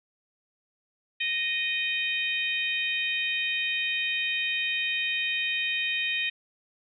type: harmonic tone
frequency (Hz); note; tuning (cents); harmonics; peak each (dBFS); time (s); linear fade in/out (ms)
620; D#5; -6; 3 / 4 / 5 / 6; -33 / -28 / -33 / -34; 1.2-6.3; 10
effects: none